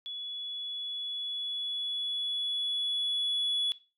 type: tone with level ramp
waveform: sine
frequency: 3400 Hz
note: G#7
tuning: 40 cents sharp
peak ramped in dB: -36 to -24 dBFS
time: 0.06-3.72 s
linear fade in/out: 0 ms
effects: noise-tail reverb RT60 0.3 s tail -19 dB re dry + tanh soft clip ceiling -25 dBFS